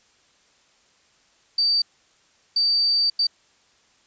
sine tone bursts at uneven times, 4629 Hz, D8, 26 cents flat, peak -17 dBFS, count 3, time 1.58-1.82 / 2.56-3.1 / 3.19-3.27 s, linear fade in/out 5 ms, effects white hiss -60 dBFS RMS until 4.06 s + resampled to 16000 Hz

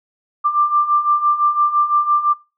sine beating tone pair, 1180 / 1185.9 Hz, D6 / D6, +8 / +16 cents, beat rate 5.9 Hz, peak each -19 / -14 dBFS, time 0.44-2.34 s, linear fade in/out 20 ms, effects noise-tail reverb RT60 0.3 s tail -22 dB re dry

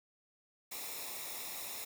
white noise with comb filter, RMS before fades -43 dBFS, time 0.71-1.85 s, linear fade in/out 10 ms, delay 0.65 ms, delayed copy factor -0.65, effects none

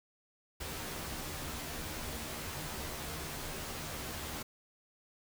pink noise with comb filter, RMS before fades -41 dBFS, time 0.6-4.43 s, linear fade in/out 10 ms, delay 13 ms, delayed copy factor +0.6, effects none

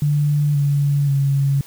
sine tone with pitch steps, 146.83 / 142.73 / 138.75 Hz, D3 / D3 / C#3, 0 / -49 / +2 cents, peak -14 dBFS, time 0.02-1.61 s, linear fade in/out 2 ms, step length 530 ms, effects white hiss -44 dBFS RMS until 1.66 s

